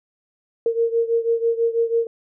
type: beating tone pair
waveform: sine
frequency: 460 / 466.1 Hz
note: A#4 / A#4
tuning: -23 / 0 cents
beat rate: 6.1 Hz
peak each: -19 / -22 dBFS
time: 0.66-2.07 s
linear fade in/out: 2 ms
effects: none